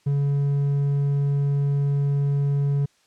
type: tone with hard clipping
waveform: sine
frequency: 141.5 Hz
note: C#3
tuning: 36 cents sharp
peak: -20 dBFS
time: 0.06-2.86 s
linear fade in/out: 10 ms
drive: 3 dB
effects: white hiss -62 dBFS RMS until 3.06 s + low-pass 7000 Hz 12 dB/octave